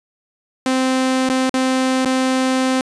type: tone with dropouts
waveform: sawtooth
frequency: 260 Hz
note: C4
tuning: 11 cents flat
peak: -11 dBFS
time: 0.66-2.81 s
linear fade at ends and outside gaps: 2 ms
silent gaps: 1.29-1.297 / 1.495-1.54 / 2.05-2.057 s
effects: resampled to 22050 Hz